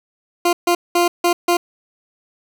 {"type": "tone bursts at uneven times", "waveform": "20% pulse", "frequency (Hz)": 348.5, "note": "F4", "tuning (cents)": -4, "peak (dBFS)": -8, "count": 5, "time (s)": [[0.45, 0.53], [0.67, 0.75], [0.95, 1.08], [1.24, 1.33], [1.48, 1.57]], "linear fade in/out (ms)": 5, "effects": []}